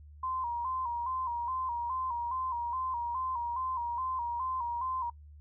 sine tone with vibrato, 991 Hz, B5, 6 cents sharp, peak -31 dBFS, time 0.23-5.1 s, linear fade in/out 5 ms, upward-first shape square, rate 2.4 Hz, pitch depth 76 cents each way, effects noise-tail reverb RT60 0.1 s tail -25 dB re dry + added 74 Hz sine -49 dBFS peak until 5.4 s

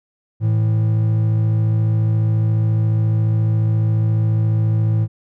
triangle tone pair together, 110 / 164.35 Hz, A2 / E3, 0 / -5 cents, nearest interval perfect fifth, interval 695 cents, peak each -12 / -23 dBFS, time 0.4-5.08 s, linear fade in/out 50 ms, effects none

